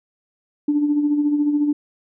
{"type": "tone with tremolo", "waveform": "sine", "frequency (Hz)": 293.7, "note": "D4", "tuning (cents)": 0, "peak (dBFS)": -13, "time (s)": [0.68, 1.73], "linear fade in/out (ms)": 5, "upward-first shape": "sine", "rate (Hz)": 14, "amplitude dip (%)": 50, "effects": ["tanh soft clip ceiling -9 dBFS"]}